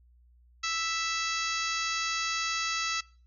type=harmonic tone; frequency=659.3 Hz; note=E5; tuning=in tune; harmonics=2 / 3 / 4 / 5 / 6 / 7 / 8 / 9 / 10; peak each=-34 / -37 / -36 / -41 / -38 / -38 / -40 / -42 / -40 dBFS; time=0.63-3.01 s; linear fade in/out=10 ms; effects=noise-tail reverb RT60 0.4 s tail -22 dB re dry + added 60 Hz sine -57 dBFS peak until 3.26 s